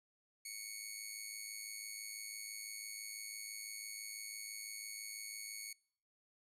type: tone with amplitude modulation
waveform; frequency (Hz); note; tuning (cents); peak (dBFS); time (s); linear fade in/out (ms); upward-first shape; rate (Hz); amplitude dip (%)
10% pulse; 2217; C#7; 0; -33; 0.45-5.73; 5; sine; 106; 55
effects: noise-tail reverb RT60 0.6 s tail -26 dB re dry + resampled to 32000 Hz